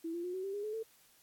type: tone with pitch steps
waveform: sine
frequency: 329.4 / 344 / 359.2 / 375.1 / 391.7 / 409.1 / 427.2 / 446.1 Hz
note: E4 / F4 / F4 / F#4 / G4 / G#4 / G#4 / A4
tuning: -1 / -26 / +49 / +24 / -1 / -26 / +49 / +24 cents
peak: -36 dBFS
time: 0.04-0.832 s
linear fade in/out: 10 ms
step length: 99 ms
effects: white hiss -65 dBFS RMS until 1.22 s + AAC 64 kbps